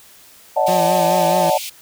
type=chord; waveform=sine; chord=D# half-diminished seventh; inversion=third; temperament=equal with one note detuned; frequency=569 / 622.3 / 740 / 880 Hz; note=C#5 / D#5 / F#5 / A5; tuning=+45 / 0 / 0 / 0 cents; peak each=-19 dBFS; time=0.56-1.58 s; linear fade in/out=10 ms
type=high-pass noise; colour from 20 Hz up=pink; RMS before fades=-29 dBFS; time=0.66-1.7 s; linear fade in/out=10 ms; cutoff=2200 Hz; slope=96 dB/octave
type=tone with vibrato; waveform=25% pulse; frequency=174.61 Hz; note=F3; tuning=in tune; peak=-18 dBFS; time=0.68-1.5 s; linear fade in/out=2 ms; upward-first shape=sine; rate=4.7 Hz; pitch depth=68 cents each way
effects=white hiss -46 dBFS RMS until 1.81 s